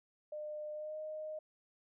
sine tone with pitch glide, 604 to 618.5 Hz, D5 to D#5, +48 to -10 cents, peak -40 dBFS, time 0.32-1.39 s, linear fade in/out 5 ms, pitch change +42 cents, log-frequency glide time 0.73-0.97 s, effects none

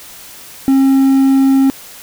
triangle tone, 269.3 Hz, C#4, 50 cents flat, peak -5 dBFS, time 0.68-1.7 s, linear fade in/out 0 ms, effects white hiss -35 dBFS RMS until 2.02 s

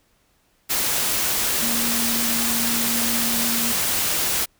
sine tone in noise, 233.1 Hz, A#3, in tune, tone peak -27 dBFS, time 1.61-3.73 s, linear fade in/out 20 ms, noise white, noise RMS -22 dBFS, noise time 0.69-4.46 s, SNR -8 dB, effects pink hiss -63 dBFS RMS until 4.59 s

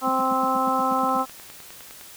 harmonic tone, 261.6 Hz, C4, in tune, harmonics 1 / 2 / 3 / 4 / 5, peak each -28 / -29 / -25 / -25 / -25 dBFS, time 0.01-1.26 s, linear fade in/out 50 ms
triangle tone bursts, 223.6 Hz, A3, 28 cents sharp, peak -25 dBFS, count 10, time 0.07-1.17 s, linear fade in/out 5 ms, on 20 ms, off 100 ms
click train, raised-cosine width 0.3 ms, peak -26 dBFS, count 11, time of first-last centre 0.99-2.011 s, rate 9.79 Hz
effects white hiss -44 dBFS RMS until 2.16 s

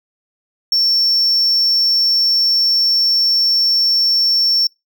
triangle tone, 5440 Hz, F8, 46 cents flat, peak -10 dBFS, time 0.72-4.67 s, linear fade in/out 2 ms, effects noise-tail reverb RT60 0.2 s tail -26 dB re dry

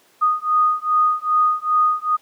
sine beating tone pair, 1237 / 1239.5 Hz, D#6 / D#6, -10 / -7 cents, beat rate 2.5 Hz, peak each -18 dBFS, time 0.21-2.17 s, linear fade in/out 20 ms, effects pink hiss -55 dBFS RMS until 2.21 s + high-pass 300 Hz 12 dB/octave

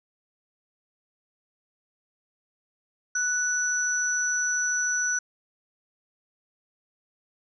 sine tone pair together, 1480 / 5927 Hz, F#6 / F#8, 0 / +2 cents, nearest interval 2 octaves, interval 2402 cents, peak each -26 dBFS, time 3.15-5.19 s, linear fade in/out 5 ms, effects none

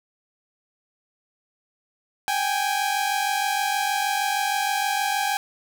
sawtooth tone pair together, 781 / 827.4 Hz, G5 / G#5, -7 / -7 cents, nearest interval minor second, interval 100 cents, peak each -21 dBFS, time 2.28-5.37 s, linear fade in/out 0 ms, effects none

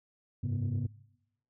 sine tone cluster, 95 / 104.2 / 135 / 241.9 Hz, F#2 / G#2 / C#3 / B3, +46 / +6 / -45 / -36 cents, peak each -37 / -31 / -33 / -38 dBFS, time 0.43-0.87 s, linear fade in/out 10 ms, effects noise-tail reverb RT60 0.9 s tail -22 dB re dry + tanh soft clip ceiling -25 dBFS

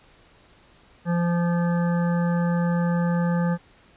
harmonic tone, 172.6 Hz, F3, 20 cents flat, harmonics 1 / 3 / 5 / 7 / 9 / 10, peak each -20 / -30 / -34 / -37 / -39 / -40 dBFS, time 1.05-3.58 s, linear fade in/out 50 ms, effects pink hiss -55 dBFS RMS until 3.96 s + resampled to 8000 Hz

